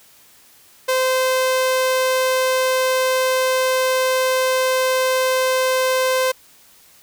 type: tone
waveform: sawtooth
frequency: 517 Hz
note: C5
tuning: 21 cents flat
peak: -12 dBFS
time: 0.88-6.32 s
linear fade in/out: 10 ms
effects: white hiss -50 dBFS RMS until 7.02 s